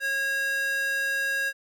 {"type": "tone with high-pass filter", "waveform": "square", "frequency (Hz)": 546, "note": "C#5", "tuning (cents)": -26, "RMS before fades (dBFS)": -27, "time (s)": [0, 1.53], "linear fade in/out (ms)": 50, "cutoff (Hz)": 1400, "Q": 6.9, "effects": []}